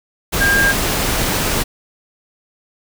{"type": "tone in noise", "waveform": "sine", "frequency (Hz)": 1609, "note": "G6", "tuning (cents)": 45, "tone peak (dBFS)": -12, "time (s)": [0.4, 0.73], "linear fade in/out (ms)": 20, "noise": "pink", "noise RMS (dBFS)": -18, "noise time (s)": [0.32, 1.64], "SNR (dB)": 3, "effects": []}